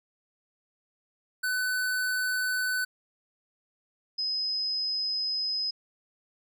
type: tone pair in turn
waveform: square / sine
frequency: 1504 / 5059 Hz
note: F#6 / D#8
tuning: +28 / +28 cents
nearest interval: octave + major sixth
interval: 2100 cents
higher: second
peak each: -27 dBFS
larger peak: neither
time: 1.43-2.85 / 4.18-5.71 s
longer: second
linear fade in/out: 10 ms
effects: none